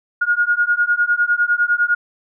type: beating tone pair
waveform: sine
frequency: 1428 / 1437.9 Hz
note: F6 / F#6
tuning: +38 / -50 cents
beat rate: 9.9 Hz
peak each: -17 dBFS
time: 0.21-1.95 s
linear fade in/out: 10 ms
effects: none